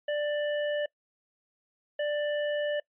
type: tone pair in turn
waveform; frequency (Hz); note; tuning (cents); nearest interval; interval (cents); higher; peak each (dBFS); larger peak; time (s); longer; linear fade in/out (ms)
square; 590 / 590; D5 / D5; +8 / +8; unison; 0; neither; -28; neither; 0.08-0.86 / 1.99-2.8; second; 5
effects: noise-tail reverb RT60 0.1 s tail -24 dB re dry + resampled to 8000 Hz